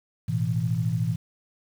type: chord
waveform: sine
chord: A suspended second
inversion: none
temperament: equal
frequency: 110 / 123.47 / 164.81 Hz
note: A2 / B2 / E3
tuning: 0 / 0 / 0 cents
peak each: -27 dBFS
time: 0.28-1.16 s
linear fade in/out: 10 ms
effects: 8-bit